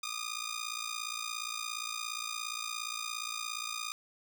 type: ring-modulated tone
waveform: 10% pulse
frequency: 1223 Hz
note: D#6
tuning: 30 cents flat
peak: -25 dBFS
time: 0.03-3.92 s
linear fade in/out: 0 ms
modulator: 28.6 Hz
effects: none